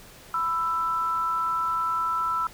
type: tone pair together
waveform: sine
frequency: 996 / 1326 Hz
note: B5 / E6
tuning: +14 / +10 cents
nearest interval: perfect fourth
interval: 496 cents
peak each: -30 / -24 dBFS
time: 0.34-2.47 s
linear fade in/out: 2 ms
effects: pink hiss -48 dBFS RMS until 2.53 s